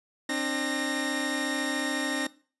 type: tone cluster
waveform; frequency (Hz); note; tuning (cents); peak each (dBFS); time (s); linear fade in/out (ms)
sawtooth; 266.2 / 300.1 / 1852; C4 / D4 / A#6; +30 / +38 / -12; -28; 0.29-2.27; 5
effects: noise-tail reverb RT60 0.4 s tail -20 dB re dry + resampled to 24000 Hz